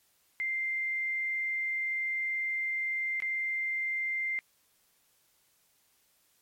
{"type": "tone with dropouts", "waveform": "sine", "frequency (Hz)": 2093, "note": "C7", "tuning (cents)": 0, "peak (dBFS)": -29, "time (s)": [0.4, 4.39], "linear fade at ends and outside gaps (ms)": 0, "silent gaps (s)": [3.202, 3.222], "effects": ["white hiss -69 dBFS RMS until 6.41 s", "MP3 64 kbps"]}